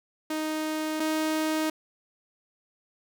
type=tone pair in turn; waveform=sawtooth; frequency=311.2 / 313 Hz; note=D#4 / D#4; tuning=0 / +10 cents; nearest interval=unison; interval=10 cents; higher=second; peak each=-24 / -21 dBFS; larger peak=second; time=0.3-1 / 1-1.7 s; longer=neither; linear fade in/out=5 ms; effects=none